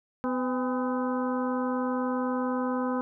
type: harmonic tone with a mistuned harmonic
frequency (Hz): 252.6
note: B3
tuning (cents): +39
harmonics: 1 / 2 / 3 / 4 / 5 / 6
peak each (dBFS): -28 / -32 / -38 / -35 / -38 / -43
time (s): 0.24-3.01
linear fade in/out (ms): 0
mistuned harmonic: 3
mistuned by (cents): +98
effects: none